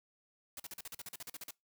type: noise bursts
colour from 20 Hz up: white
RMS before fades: -45 dBFS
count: 14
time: 0.57-1.508 s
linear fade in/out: 2 ms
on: 28 ms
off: 42 ms
effects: noise-tail reverb RT60 0.2 s tail -24 dB re dry